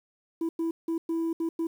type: tone bursts at uneven times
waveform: sine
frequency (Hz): 329.6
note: E4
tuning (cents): 0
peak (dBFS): -23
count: 6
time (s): 0.41-0.49 / 0.59-0.71 / 0.88-0.98 / 1.09-1.33 / 1.4-1.49 / 1.59-1.67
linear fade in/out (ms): 5
effects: tanh soft clip ceiling -25 dBFS + 9-bit